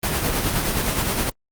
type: noise with tremolo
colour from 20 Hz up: pink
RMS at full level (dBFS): -20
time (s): 0.03-1.3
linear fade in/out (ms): 5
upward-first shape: triangle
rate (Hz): 9.6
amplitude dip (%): 45
effects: Opus 24 kbps